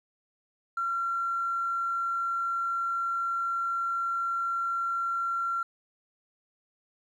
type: tone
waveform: triangle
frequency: 1368 Hz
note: F6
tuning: 36 cents flat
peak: -23 dBFS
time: 0.77-5.63 s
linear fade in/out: 5 ms
effects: tanh soft clip ceiling -25 dBFS